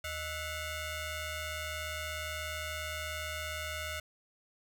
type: ring-modulated tone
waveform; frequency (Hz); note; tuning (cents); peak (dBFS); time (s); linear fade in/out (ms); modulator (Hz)
15% pulse; 698.5; F5; 0; -27; 0.04-4; 5; 777
effects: none